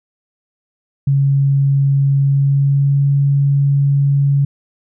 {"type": "tone with pitch glide", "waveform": "sine", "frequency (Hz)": [138.59, 140.28], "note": ["C#3", "C#3"], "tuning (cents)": [0, 21], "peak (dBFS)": -10, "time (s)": [1.07, 4.45], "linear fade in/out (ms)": 5, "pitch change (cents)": 21, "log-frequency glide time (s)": [2.18, 3.09], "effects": []}